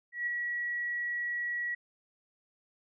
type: tone with ADSR envelope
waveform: sine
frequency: 1925 Hz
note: B6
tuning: 45 cents flat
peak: -28 dBFS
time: 0.12-1.75 s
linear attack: 150 ms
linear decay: 5 ms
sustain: -3 dB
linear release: 9 ms
effects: none